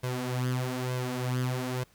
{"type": "tone with flanger", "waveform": "sawtooth", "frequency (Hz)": 126.4, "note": "B2", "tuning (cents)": 41, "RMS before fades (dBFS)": -31, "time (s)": [0.03, 1.84], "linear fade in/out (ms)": 10, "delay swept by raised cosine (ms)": [1.9, 7.3], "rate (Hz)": 1.1, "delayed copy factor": 0.65, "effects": ["pink hiss -63 dBFS RMS until 1.94 s"]}